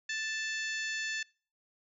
harmonic tone, 880 Hz, A5, in tune, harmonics 2 / 3 / 4 / 5 / 6 / 7 / 8, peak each -35 / -40 / -43 / -44 / -49 / -47 / -47 dBFS, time 0.09-1.23 s, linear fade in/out 5 ms, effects noise-tail reverb RT60 0.4 s tail -25 dB re dry

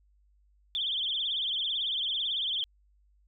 sine tone with vibrato, 3322 Hz, G#7, in tune, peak -28 dBFS, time 0.75-2.64 s, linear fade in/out 0 ms, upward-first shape triangle, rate 18 Hz, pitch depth 170 cents each way, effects added 50 Hz sine -62 dBFS peak until 3.27 s

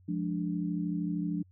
sine chord, D diminished, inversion first, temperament equal, 174.61 / 207.7 / 293.7 Hz, F3 / Ab3 / D4, 0 / 0 / 0 cents, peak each -32 / -37 / -34 dBFS, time 0.08-1.43 s, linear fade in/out 10 ms, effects added 92 Hz sine -57 dBFS peak until 1.51 s

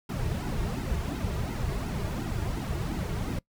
brown noise with flanger, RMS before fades -31 dBFS, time 0.09-3.39 s, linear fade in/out 5 ms, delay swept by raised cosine 1.7 to 4 ms, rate 2.8 Hz, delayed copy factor -0.9, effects noise-tail reverb RT60 0.1 s tail -23 dB re dry

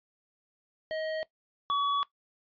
square tone pair in turn, 631 / 1132.8 Hz, D#5 / C#6, +24 / +37 cents, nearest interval minor seventh, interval 1013 cents, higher second, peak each -32 / -26 dBFS, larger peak second, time 0.91-1.23 / 1.7-2.03 s, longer second, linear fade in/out 0 ms, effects noise-tail reverb RT60 0.1 s tail -18 dB re dry + resampled to 11025 Hz

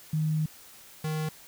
sine / square tone pair in turn, 155.56 / 155.56 Hz, D#3 / D#3, 0 / 0 cents, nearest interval unison, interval 0 cents, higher neither, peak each -24 / -29 dBFS, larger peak first, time 0.13-0.46 / 1.04-1.29 s, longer first, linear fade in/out 5 ms, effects white hiss -51 dBFS RMS until 1.47 s

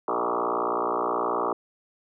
sine tone with frequency modulation, 788 Hz, G5, 9 cents sharp, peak -23 dBFS, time 0.08-1.53 s, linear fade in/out 2 ms, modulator 59.1 Hz, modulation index 7.8, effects none

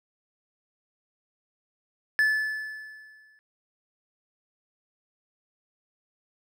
triangle tone with exponential decay, 1735 Hz, A6, 25 cents flat, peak -16 dBFS, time 2.19-3.39 s, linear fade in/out 0 ms, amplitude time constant 260 ms, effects none

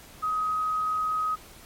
sine tone, 1261 Hz, D#6, 23 cents sharp, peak -24 dBFS, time 0.22-1.36 s, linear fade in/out 20 ms, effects pink hiss -49 dBFS RMS until 1.65 s + MP3 64 kbps

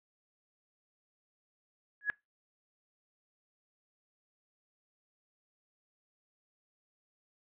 sine tone with exponential growth, 1678 Hz, G#6, 17 cents sharp, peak -23 dBFS, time 2.01-2.1 s, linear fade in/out 0 ms, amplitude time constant 19 ms, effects noise-tail reverb RT60 0.2 s tail -23 dB re dry + resampled to 8000 Hz

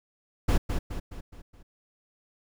brown noise with echo, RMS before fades -21 dBFS, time 0.48-0.58 s, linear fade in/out 10 ms, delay 210 ms, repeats 5, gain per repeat -6 dB, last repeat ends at 1.63 s, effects none

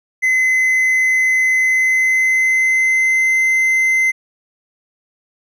triangle tone with pitch glide, 2042 to 2066 Hz, C7 to C7, -43 to -22 cents, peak -10 dBFS, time 0.22-4.12 s, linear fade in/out 20 ms, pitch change +21 cents, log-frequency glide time 1.59-3.39 s, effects none

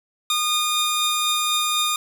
sawtooth tone pair together, 1220 / 3656 Hz, D#6 / A#7, -34 / -34 cents, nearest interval octave + perfect fifth, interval 1900 cents, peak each -19 dBFS, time 0.3-1.96 s, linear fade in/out 2 ms, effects none

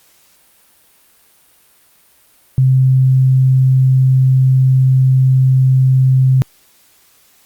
sine tone, 130.81 Hz, C3, in tune, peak -7 dBFS, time 2.58-6.42 s, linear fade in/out 0 ms, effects white hiss -51 dBFS RMS until 7.45 s + Opus 48 kbps

